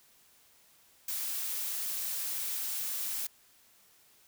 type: noise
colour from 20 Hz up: blue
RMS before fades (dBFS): -35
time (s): 1.08-3.27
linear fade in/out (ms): 5
effects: white hiss -63 dBFS RMS until 4.27 s